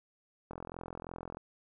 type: click train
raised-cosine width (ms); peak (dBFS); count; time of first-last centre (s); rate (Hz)
1; -28; 38; 0.51-1.37; 43
effects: none